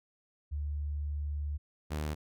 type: tone pair in turn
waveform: sine / sawtooth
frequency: 73.3 / 75.84 Hz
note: D2 / D#2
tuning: -3 / -44 cents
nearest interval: minor second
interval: 59 cents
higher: second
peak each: -32 / -29 dBFS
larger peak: second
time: 0.51-1.58 / 1.9-2.15 s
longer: first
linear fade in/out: 20 ms
effects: none